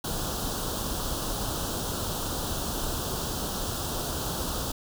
pink band-stop noise, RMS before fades -31 dBFS, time 0.04-4.72 s, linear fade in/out 5 ms, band 1500 to 3000 Hz, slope 48 dB/octave, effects none

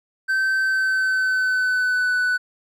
triangle tone with pitch glide, 1547 to 1490.9 Hz, G6 to F#6, -23 to +13 cents, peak -16 dBFS, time 0.28-2.38 s, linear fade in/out 20 ms, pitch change -64 cents, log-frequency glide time 0.6-2.15 s, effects none

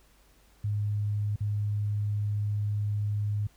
sine tone with dropouts, 103.83 Hz, G#2, in tune, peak -26 dBFS, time 0.64-3.47 s, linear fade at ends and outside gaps 5 ms, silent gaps 1.36-1.406 s, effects added 50 Hz sine -61 dBFS peak until 3.56 s + pink hiss -63 dBFS RMS until 3.56 s

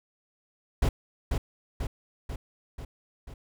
brown noise with echo, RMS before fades -22 dBFS, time 0.82-0.89 s, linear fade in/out 5 ms, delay 490 ms, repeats 5, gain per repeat -4 dB, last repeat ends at 3.34 s, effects none

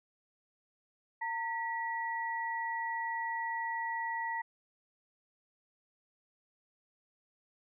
sine tone pair together, 914.1 / 1937 Hz, A#5 / B6, -34 / -34 cents, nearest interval octave + minor second, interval 1300 cents, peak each -35 / -37 dBFS, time 1.21-4.42 s, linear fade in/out 10 ms, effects none

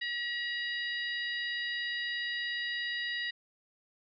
harmonic tone, 957 Hz, A#5, 45 cents sharp, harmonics 2 / 3 / 4 / 5, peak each -34 / -41 / -40 / -45 dBFS, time 0.01-3.31 s, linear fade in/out 10 ms, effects none

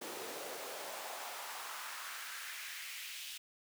pink noise with high-pass filter sweep, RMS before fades -45 dBFS, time 0.01-3.38 s, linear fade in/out 10 ms, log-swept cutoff 350 to 3000 Hz, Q 1.9, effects none

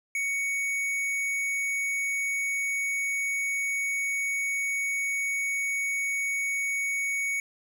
sine tone with tanh clipping, 2231 Hz, C#7, 11 cents sharp, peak -28 dBFS, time 0.15-7.4 s, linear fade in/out 2 ms, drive 14 dB, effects none

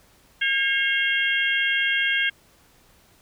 harmonic tone with a mistuned harmonic, 539 Hz, C#5, 49 cents flat, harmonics 3 / 4 / 5 / 6, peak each -23 / -25 / -27 / -27 dBFS, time 0.41-2.3 s, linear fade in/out 10 ms, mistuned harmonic 5, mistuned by +47 cents, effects pink hiss -57 dBFS RMS until 3.21 s

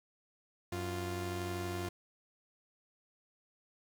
sawtooth tone pair together, 92.5 / 349.2 Hz, F#2 / F4, 0 / 0 cents, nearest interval octave + major seventh, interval 2300 cents, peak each -35 / -35 dBFS, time 0.72-1.89 s, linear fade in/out 5 ms, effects 10-bit

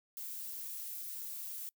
violet noise, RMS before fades -43 dBFS, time 0.17-1.69 s, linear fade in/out 0 ms, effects noise-tail reverb RT60 0.1 s tail -26 dB re dry

